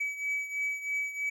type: beating tone pair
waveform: triangle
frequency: 2283 / 2286.1 Hz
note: D7 / D7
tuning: -50 / -47 cents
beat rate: 3.1 Hz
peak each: -30 / -35 dBFS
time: 0-1.3 s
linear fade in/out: 10 ms
effects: none